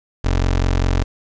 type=tone; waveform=25% pulse; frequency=45 Hz; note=F#1; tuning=47 cents flat; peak=-11 dBFS; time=0.24-1.04 s; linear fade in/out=10 ms; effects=resampled to 16000 Hz + 7-bit